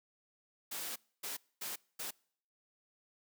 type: noise bursts at uneven times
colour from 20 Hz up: white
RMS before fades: -41 dBFS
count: 4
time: 0.71-0.96 / 1.23-1.37 / 1.61-1.76 / 1.99-2.11 s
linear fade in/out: 10 ms
effects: noise-tail reverb RT60 0.6 s tail -26 dB re dry + high-pass 200 Hz 12 dB/octave